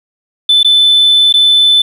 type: tone with dropouts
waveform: sine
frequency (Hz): 3515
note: A7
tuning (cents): -2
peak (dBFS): -3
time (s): 0.49-1.82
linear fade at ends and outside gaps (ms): 5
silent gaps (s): 0.631-0.646 / 1.326-1.339
effects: tanh soft clip ceiling -2 dBFS + 7-bit